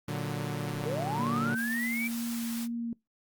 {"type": "chord", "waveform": "sawtooth", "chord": "Bb augmented", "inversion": "none", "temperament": "equal", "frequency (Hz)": [116.54, 146.83, 185], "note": ["Bb2", "D3", "F#3"], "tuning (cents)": [0, 0, 0], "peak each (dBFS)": [-33, -30, -34], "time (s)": [0.08, 1.55], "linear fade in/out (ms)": 5}
{"type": "linear sweep", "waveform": "sine", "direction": "up", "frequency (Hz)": [421.4, 2349], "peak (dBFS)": -31, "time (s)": [0.85, 2.08], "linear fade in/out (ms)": 10}
{"type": "tone with vibrato", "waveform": "sine", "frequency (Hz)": 233.1, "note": "A#3", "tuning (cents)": 0, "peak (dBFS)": -31, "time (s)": [1.19, 2.93], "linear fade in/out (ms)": 2, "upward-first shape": "triangle", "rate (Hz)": 2.1, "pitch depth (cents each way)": 14}
{"type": "high-pass noise", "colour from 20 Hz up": "white", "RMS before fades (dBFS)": -41, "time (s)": [1.54, 2.68], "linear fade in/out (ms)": 50, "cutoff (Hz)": 600, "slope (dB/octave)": 24}
{"effects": ["noise-tail reverb RT60 0.2 s tail -24 dB re dry", "Opus 48 kbps"]}